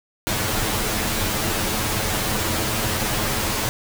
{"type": "noise with comb filter", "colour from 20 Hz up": "pink", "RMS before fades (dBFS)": -23, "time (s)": [0.27, 3.69], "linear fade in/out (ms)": 0, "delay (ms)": 9.3, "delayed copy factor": 0.7, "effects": []}